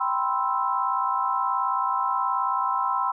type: chord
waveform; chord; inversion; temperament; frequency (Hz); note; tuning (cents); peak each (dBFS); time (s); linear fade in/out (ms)
sine; C major seventh; second; equal; 784 / 987.8 / 1046.5 / 1318.5; G5 / B5 / C6 / E6; 0 / 0 / 0 / 0; -30 / -27 / -26 / -28; 0-3.12; 10
effects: none